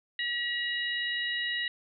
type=harmonic tone; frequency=959 Hz; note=A#5; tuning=49 cents sharp; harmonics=2 / 3 / 4; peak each=-31 / -35 / -36 dBFS; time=0.19-1.68 s; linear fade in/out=2 ms; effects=none